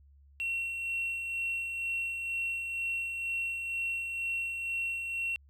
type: tone with tremolo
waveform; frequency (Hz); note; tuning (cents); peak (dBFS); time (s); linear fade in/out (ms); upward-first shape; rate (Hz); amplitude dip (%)
triangle; 2725; F7; -43; -27; 0.4-5.36; 0; sine; 2.1; 45
effects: tanh soft clip ceiling -26 dBFS + added 70 Hz sine -56 dBFS peak until 5.49 s